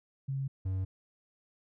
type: tone pair in turn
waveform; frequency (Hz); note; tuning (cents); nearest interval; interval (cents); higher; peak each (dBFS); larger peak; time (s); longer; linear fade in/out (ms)
sine / triangle; 135.8 / 94.4; C#3 / F#2; -35 / +35; tritone; 630; first; -31 / -28; second; 0.28-0.48 / 0.65-0.85; neither; 10
effects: none